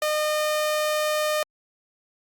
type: tone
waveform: sawtooth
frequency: 609 Hz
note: D#5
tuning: 37 cents flat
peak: -18 dBFS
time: 0.02-1.43 s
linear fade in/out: 2 ms
effects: Opus 48 kbps